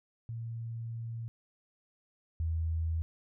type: tone pair in turn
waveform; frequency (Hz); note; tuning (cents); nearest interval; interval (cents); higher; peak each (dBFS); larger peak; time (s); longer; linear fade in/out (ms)
sine; 115.1 / 81.39; A#2 / E2; -22 / -21; tritone; 599; first; -36 / -29; second; 0.29-1.28 / 2.4-3.02; first; 0
effects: none